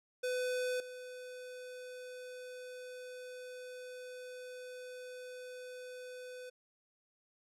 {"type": "tone with level steps", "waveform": "square", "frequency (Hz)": 502, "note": "B4", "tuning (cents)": 28, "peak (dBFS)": [-34, -46], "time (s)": [0.23, 6.5], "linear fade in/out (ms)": 10, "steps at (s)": 0.8, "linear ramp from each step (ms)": 2, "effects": ["low-pass 11000 Hz 12 dB/octave"]}